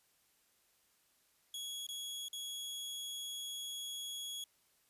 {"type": "tone with dropouts", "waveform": "sawtooth", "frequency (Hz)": 3341, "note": "G#7", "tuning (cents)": 10, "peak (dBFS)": -38, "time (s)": [1.54, 4.44], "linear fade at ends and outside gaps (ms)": 2, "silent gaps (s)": [[1.867, 1.888], [2.284, 2.33]], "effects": ["white hiss -73 dBFS RMS until 4.89 s", "resampled to 32000 Hz"]}